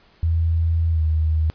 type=tone with pitch glide; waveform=sine; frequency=82.41 to 78.87 Hz; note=E2 to D#2; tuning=0 to +24 cents; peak=-16 dBFS; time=0.23-1.5 s; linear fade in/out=0 ms; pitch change=-76 cents; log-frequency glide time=0.91-1.01 s; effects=pink hiss -55 dBFS RMS until 1.54 s + resampled to 11025 Hz